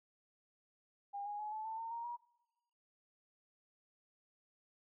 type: tone with pitch steps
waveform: sine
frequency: 806 / 825.8 / 846.1 / 866.8 / 888.1 / 909.9 / 932.3 / 955.2 Hz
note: G5 / G#5 / G#5 / A5 / A5 / A#5 / A#5 / A#5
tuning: +48 / -10 / +32 / -26 / +16 / -42 / 0 / +42 cents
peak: -40 dBFS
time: 1.13-2.17 s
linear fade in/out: 20 ms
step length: 130 ms
effects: noise-tail reverb RT60 1.0 s tail -22 dB re dry